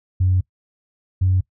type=tone pair in turn; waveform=sine; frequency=92.2 / 92.95 Hz; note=F#2 / F#2; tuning=-6 / +8 cents; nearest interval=unison; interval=14 cents; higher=second; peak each=-13 dBFS; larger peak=neither; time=0.2-0.41 / 1.21-1.41 s; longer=first; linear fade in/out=10 ms; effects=noise-tail reverb RT60 0.1 s tail -21 dB re dry + tanh soft clip ceiling -9 dBFS